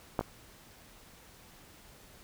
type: clicks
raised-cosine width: 1 ms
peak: -14 / -21 dBFS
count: 2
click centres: 0.192 / 0.21 s
effects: pink hiss -56 dBFS RMS until 2.23 s